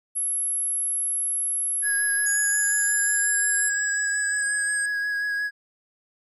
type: tone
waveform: sine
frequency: 11175 Hz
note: F9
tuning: in tune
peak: -23 dBFS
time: 0.15-3.7 s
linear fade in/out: 20 ms
type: tone with vibrato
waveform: triangle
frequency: 1661.2 Hz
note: G#6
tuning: in tune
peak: -22 dBFS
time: 1.82-5.51 s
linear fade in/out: 50 ms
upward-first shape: sine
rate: 5.6 Hz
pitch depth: 17 cents each way
type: exponential sweep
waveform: sine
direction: up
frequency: 6820 to 8372 Hz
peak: -27 dBFS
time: 2.26-4.86 s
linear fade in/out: 5 ms
effects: none